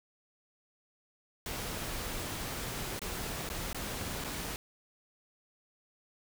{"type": "noise with dropouts", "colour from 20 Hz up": "pink", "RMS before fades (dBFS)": -38, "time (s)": [1.46, 4.56], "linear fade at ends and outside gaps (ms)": 1, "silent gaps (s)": [[2.993, 3.017], [3.491, 3.5], [3.73, 3.746], [4.241, 4.245]], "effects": []}